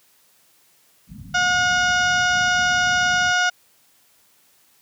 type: low-pass noise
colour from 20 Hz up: pink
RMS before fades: -35 dBFS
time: 1.07-3.34 s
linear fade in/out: 50 ms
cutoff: 260 Hz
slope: 96 dB/octave
type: harmonic tone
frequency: 722 Hz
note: F#5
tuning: 43 cents flat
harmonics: 1 / 2 / 3 / 4 / 5 / 6 / 7 / 8 / 9 / 10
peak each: -23 / -18 / -31 / -27 / -31 / -38 / -32 / -30 / -41 / -41 dBFS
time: 1.34-3.5 s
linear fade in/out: 10 ms
effects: white hiss -58 dBFS RMS until 4.81 s + high-pass 80 Hz 12 dB/octave